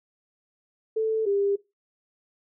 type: tone pair in turn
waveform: sine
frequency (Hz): 440.9 / 400.3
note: A4 / G4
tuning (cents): +4 / +36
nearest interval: major second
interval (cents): 168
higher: first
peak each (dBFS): -21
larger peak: neither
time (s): 0.96-1.26 / 1.26-1.56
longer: neither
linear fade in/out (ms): 10
effects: noise-tail reverb RT60 0.2 s tail -18 dB re dry